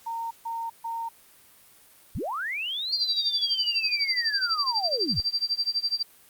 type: tone bursts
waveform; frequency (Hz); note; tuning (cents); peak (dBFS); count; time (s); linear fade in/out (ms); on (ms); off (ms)
sine; 918; A#5; -27; -29; 3; 0.06-1.09; 10; 250; 140
type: linear two-way sweep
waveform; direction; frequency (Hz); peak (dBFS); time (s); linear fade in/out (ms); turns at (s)
sine; up then down; 37.78 to 4301 to 59.5; -28; 2.15-5.2; 0; 2.92
type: tone with tremolo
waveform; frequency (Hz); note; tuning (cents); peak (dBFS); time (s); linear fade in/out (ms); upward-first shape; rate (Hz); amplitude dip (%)
sine; 4699; D8; 0; -21; 2.92-6.03; 10; sine; 12; 95
effects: white hiss -55 dBFS RMS until 6.29 s + Opus 48 kbps